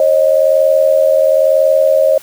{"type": "tone pair together", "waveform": "sine", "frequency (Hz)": [541.3, 622.3], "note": ["C#5", "D#5"], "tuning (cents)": [-41, 0], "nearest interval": "major second", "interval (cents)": 241, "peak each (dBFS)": -10, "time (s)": [0, 2.18], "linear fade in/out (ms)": 2, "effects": ["white hiss -38 dBFS RMS until 2.22 s"]}